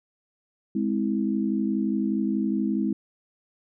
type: chord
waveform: sine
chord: Ab augmented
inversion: none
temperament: just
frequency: 207.7 / 259.6 / 324.5 Hz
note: Ab3 / C4 / E4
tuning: 0 / -13 / -27 cents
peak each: -25 / -28 / -28 dBFS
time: 0.75-2.93 s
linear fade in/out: 5 ms
effects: none